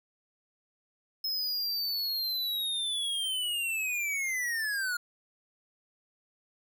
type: linear sweep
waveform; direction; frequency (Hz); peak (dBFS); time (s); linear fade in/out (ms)
square; down; 5170 to 1415; -30; 1.24-4.97; 5
effects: none